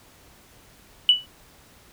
sine tone with exponential decay, 2960 Hz, F#7, in tune, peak -8 dBFS, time 1.09-1.26 s, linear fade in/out 1 ms, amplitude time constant 35 ms, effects tanh soft clip ceiling -4 dBFS + pink hiss -53 dBFS RMS until 1.92 s

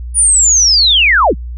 sine linear sweep, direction down, 9730 to 90.2 Hz, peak -6 dBFS, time 0.14-1.35 s, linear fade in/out 50 ms, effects added 60 Hz sine -21 dBFS peak until 1.57 s

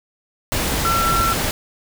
sine tone in noise, 1349 Hz, E6, 40 cents sharp, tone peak -17 dBFS, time 0.85-1.33 s, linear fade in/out 0 ms, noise pink, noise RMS -21 dBFS, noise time 0.52-1.51 s, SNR +1 dB, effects none

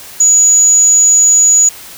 sine tone, 6840 Hz, A8, 50 cents flat, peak -4 dBFS, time 0.2-1.69 s, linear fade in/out 5 ms, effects white hiss -32 dBFS RMS until 1.97 s

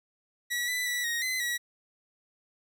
sawtooth tone with pitch steps, 1935 / 1991 / 1955 / 1875 / 2035 / 1926 Hz, B6 / B6 / B6 / A#6 / C7 / B6, -36 / +14 / -18 / +10 / -49 / -44 cents, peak -25 dBFS, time 0.5-1.58 s, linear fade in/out 20 ms, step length 180 ms, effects none

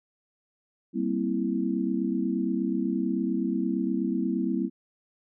sine chord, C dominant seventh, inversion second, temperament equal with one note detuned, 194.64 / 233.1 / 261.6 / 329.6 Hz, G3 / Bb3 / C4 / E4, -12 / 0 / 0 / 0 cents, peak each -30 dBFS, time 0.93-4.7 s, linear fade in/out 50 ms, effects none

